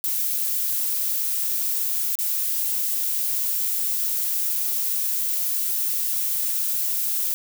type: noise with dropouts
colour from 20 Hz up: violet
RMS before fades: -24 dBFS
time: 0.04-7.34 s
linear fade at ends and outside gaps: 0 ms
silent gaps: 2.154-2.188 s
effects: none